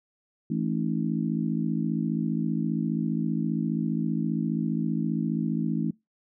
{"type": "harmonic tone with a mistuned harmonic", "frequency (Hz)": 55, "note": "A1", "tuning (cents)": 0, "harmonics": [3, 4, 5, 6], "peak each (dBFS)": [-29, -28, -32, -34], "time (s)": [0.5, 5.91], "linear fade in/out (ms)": 5, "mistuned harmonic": 6, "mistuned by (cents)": -60, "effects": ["noise-tail reverb RT60 0.2 s tail -24 dB re dry"]}